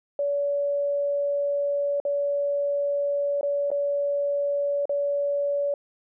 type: tone with dropouts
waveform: sine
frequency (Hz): 570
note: C#5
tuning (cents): +48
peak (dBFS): -22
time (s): 0.19-5.74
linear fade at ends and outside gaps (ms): 2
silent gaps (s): 2.001-2.051 / 3.411-3.43 / 3.704-3.715 / 4.855-4.894
effects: none